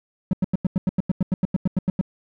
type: tone bursts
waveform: triangle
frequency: 185 Hz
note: F#3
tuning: in tune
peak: -14 dBFS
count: 16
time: 0.31-2.012 s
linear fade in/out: 2 ms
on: 22 ms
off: 90 ms
effects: none